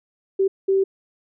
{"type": "tone bursts at uneven times", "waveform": "sine", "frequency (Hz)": 387.1, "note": "G4", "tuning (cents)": -22, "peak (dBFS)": -15, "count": 2, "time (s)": [[0.39, 0.48], [0.68, 0.84]], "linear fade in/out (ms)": 10, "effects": []}